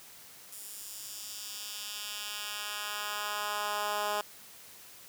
10% pulse tone with high-pass filter sweep, 207.7 Hz, G#3, in tune, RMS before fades -37 dBFS, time 0.52-4.21 s, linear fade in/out 2 ms, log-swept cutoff 9300 to 640 Hz, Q 0.99, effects white hiss -52 dBFS RMS until 5.08 s + high-pass 60 Hz 12 dB/octave

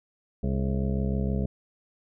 harmonic tone with a mistuned harmonic, 66.5 Hz, C2, 29 cents sharp, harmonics 1 / 2 / 3 / 4 / 5 / 6 / 7 / 8 / 9 / 10, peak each -28 / -30 / -29 / -40 / -45 / -37 / -48 / -40 / -48 / -44 dBFS, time 0.43-1.46 s, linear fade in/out 5 ms, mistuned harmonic 6, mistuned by +82 cents, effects none

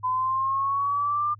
sine linear sweep, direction up, 1008 to 1200 Hz, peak -22 dBFS, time 0.03-1.35 s, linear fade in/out 20 ms, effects added 104 Hz sine -46 dBFS peak until 1.39 s

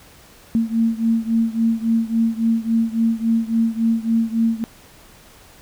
sine beating tone pair, 226 / 229.6 Hz, A3 / A#3, +47 / -26 cents, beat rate 3.6 Hz, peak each -18 / -20 dBFS, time 0.55-4.64 s, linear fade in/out 0 ms, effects pink hiss -47 dBFS RMS until 5.61 s

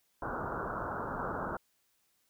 white low-pass noise, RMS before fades -37 dBFS, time 0.22-1.57 s, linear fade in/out 5 ms, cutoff 1500 Hz, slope 96 dB/octave, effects white hiss -74 dBFS RMS until 2.29 s

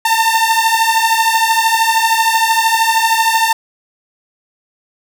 sawtooth beating tone pair, 895 / 908 Hz, A5 / A#5, +29 / -46 cents, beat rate 13 Hz, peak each -10 dBFS, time 0.05-3.53 s, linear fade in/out 5 ms, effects none

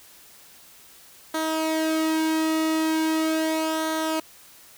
sawtooth tone with flanger, 317.6 Hz, D#4, 36 cents sharp, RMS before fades -24 dBFS, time 1.34-4.2 s, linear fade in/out 5 ms, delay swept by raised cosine 0.39 to 1.89 ms, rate 0.39 Hz, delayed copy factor -0.55, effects white hiss -50 dBFS RMS until 4.77 s

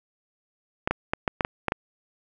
clicks, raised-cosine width 0.5 ms, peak -8 dBFS, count 8, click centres 0.875 / 0.91 / 1.135 / 1.278 / 1.408 / 1.449 / 1.683 / 1.721 s, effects none

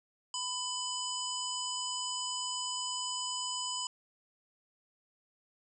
harmonic tone, 999 Hz, B5, 20 cents sharp, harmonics 1 / 3 / 5 / 7 / 8, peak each -40 / -39 / -40 / -41 / -43 dBFS, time 0.34-3.87 s, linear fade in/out 2 ms, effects none

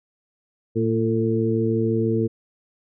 harmonic tone with a mistuned harmonic, 113.6 Hz, A#2, 44 cents flat, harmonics 1 / 2 / 3 / 4, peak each -24 / -24 / -24 / -24 dBFS, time 0.75-2.28 s, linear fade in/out 20 ms, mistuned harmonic 4, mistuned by -29 cents, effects none

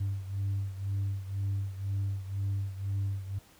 sine beating tone pair, 98 / 100 Hz, G2 / G2, 0 / +35 cents, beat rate 2 Hz, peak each -30 / -34 dBFS, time 0-3.39 s, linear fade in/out 10 ms, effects tanh soft clip ceiling -26 dBFS + pink hiss -59 dBFS RMS until 3.59 s

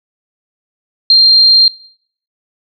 sine tone, 4186 Hz, C8, in tune, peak -3 dBFS, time 1.1-1.68 s, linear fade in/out 2 ms, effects noise-tail reverb RT60 0.6 s tail -21 dB re dry

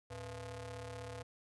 sawtooth ring-modulated tone, 190 Hz, F#3, 46 cents sharp, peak -37 dBFS, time 0.1-1.23 s, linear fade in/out 10 ms, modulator 303 Hz, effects resampled to 24000 Hz

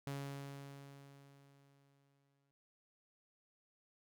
sawtooth tone with exponential decay, 139.5 Hz, C#3, 11 cents sharp, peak -36 dBFS, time 0.07-2.51 s, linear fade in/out 0 ms, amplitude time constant 530 ms, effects none

